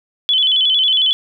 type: tone with vibrato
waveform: sine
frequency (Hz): 3229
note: G#7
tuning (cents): -49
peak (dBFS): -11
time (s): 0.29-1.13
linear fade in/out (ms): 0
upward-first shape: square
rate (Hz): 11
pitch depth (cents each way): 90
effects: none